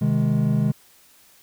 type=chord; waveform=triangle; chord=Ab major; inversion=first; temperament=just; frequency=129.78 / 155.74 / 207.7 Hz; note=C3 / Eb3 / Ab3; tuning=-14 / +2 / 0 cents; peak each=-20 dBFS; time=0.01-0.72 s; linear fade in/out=10 ms; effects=white hiss -54 dBFS RMS until 1.42 s